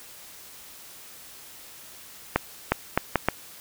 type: accelerating click train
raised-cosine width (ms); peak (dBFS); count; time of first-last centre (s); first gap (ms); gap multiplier
0.5; -4; 5; 2.36-3.286; 360; 0.71
effects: white hiss -46 dBFS RMS until 3.6 s